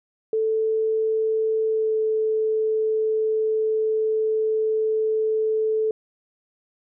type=tone with pitch glide; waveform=sine; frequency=440.2 to 436.9 Hz; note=A4 to A4; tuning=+1 to -12 cents; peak=-19 dBFS; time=0.33-5.91 s; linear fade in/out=2 ms; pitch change=-13 cents; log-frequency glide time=1.67-1.97 s; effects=none

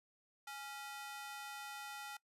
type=ring-modulated tone; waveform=sawtooth; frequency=1108.7 Hz; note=C#6; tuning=in tune; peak=-39 dBFS; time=0.47-2.17 s; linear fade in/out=5 ms; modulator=277 Hz; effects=noise-tail reverb RT60 0.1 s tail -21 dB re dry + resampled to 32000 Hz

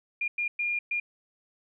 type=tone bursts at uneven times; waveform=sine; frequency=2414 Hz; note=D7; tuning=47 cents sharp; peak=-26 dBFS; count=4; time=0.21-0.28 / 0.38-0.48 / 0.59-0.79 / 0.91-1 s; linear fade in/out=5 ms; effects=none

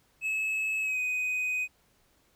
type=tone with pitch glide; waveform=triangle; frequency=2588 to 2501 Hz; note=E7 to D#7; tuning=-32 to +8 cents; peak=-26 dBFS; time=0.21-1.68 s; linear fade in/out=50 ms; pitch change=-60 cents; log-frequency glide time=0.81-0.99 s; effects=pink hiss -67 dBFS RMS until 2.35 s

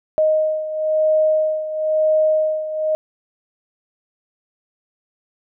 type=beating tone pair; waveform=sine; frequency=622.3 / 623.3 Hz; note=D#5 / D#5; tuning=0 / +3 cents; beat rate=1 Hz; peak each=-16 / -21 dBFS; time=0.18-2.95 s; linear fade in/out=0 ms; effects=none

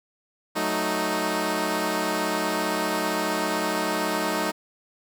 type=chord; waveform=10% pulse; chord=D# diminished; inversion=first; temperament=equal; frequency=185 / 220 / 311.1 Hz; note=F#3 / A3 / D#4; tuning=0 / 0 / 0 cents; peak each=-22 / -21 / -18 dBFS; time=0.55-4.52 s; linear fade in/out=20 ms; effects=none

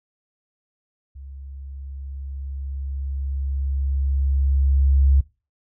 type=tone with level ramp; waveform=sine; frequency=68.3 Hz; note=C#2; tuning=25 cents flat; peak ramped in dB=-36 to -12 dBFS; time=1.15-5.21 s; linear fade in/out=10 ms; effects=noise-tail reverb RT60 0.3 s tail -21 dB re dry

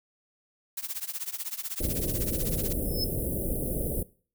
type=noise with tremolo; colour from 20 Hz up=blue; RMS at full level=-31 dBFS; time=0.77-2.73 s; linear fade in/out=5 ms; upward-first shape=triangle; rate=16 Hz; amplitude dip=100%
type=band-stop noise; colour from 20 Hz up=pink; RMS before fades=-30 dBFS; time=1.8-4.03 s; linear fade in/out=5 ms; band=580 to 9900 Hz; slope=48 dB/octave
type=tone with exponential growth; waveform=sine; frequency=5210 Hz; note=E8; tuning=21 cents flat; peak=-24 dBFS; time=2.84-3.04 s; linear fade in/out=2 ms; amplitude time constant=42 ms
effects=noise-tail reverb RT60 0.4 s tail -19 dB re dry

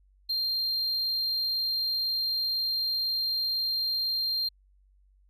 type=tone; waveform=triangle; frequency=4186 Hz; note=C8; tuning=in tune; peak=-25 dBFS; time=0.29-4.49 s; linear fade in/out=10 ms; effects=added 48 Hz sine -59 dBFS peak until 5.29 s

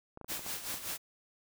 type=clicks; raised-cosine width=1 ms; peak=-32 dBFS; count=7; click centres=0.174 / 0.213 / 0.245 / 0.32 / 0.393 / 0.464 / 0.742 s
type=noise with tremolo; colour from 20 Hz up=white; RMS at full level=-37 dBFS; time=0.28-0.98 s; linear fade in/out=20 ms; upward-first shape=sine; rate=5.2 Hz; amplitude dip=65%
effects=none

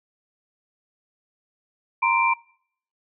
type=tone cluster; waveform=sine; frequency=935 / 1034 / 2357 Hz; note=A#5 / C6 / D7; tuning=+5 / -21 / +6 cents; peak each=-22 dBFS; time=2.02-2.34 s; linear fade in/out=10 ms; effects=noise-tail reverb RT60 0.6 s tail -22 dB re dry

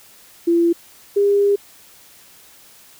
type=tone pair in turn; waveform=sine; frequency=339.5 / 403.7 Hz; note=F4 / G#4; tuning=-49 / -49 cents; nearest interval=minor third; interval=300 cents; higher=second; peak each=-12 dBFS; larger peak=neither; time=0.47-0.73 / 1.16-1.56 s; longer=second; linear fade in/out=10 ms; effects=white hiss -47 dBFS RMS until 2.99 s

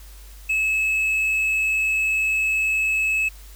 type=tone; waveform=triangle; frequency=2591 Hz; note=E7; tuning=30 cents flat; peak=-17 dBFS; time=0.49-3.29 s; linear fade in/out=10 ms; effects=added 50 Hz sine -40 dBFS peak until 3.55 s + white hiss -49 dBFS RMS until 3.55 s

